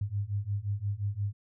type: beating tone pair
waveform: sine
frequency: 98.7 / 104.4 Hz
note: G2 / G#2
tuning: +12 / +10 cents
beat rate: 5.7 Hz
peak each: -33 / -32 dBFS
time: 0.01-1.33 s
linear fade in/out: 5 ms
effects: none